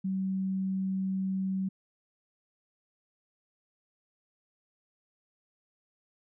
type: tone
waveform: sine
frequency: 190.5 Hz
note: G3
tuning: 49 cents flat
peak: -28 dBFS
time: 0.04-1.69 s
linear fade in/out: 10 ms
effects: none